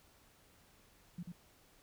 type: tone with echo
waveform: sine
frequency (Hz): 174.61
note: F3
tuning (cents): 0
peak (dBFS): -40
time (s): 1.18-1.23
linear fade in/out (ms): 5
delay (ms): 91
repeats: 1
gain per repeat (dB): -3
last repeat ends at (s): 1.321
effects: pink hiss -66 dBFS RMS until 1.82 s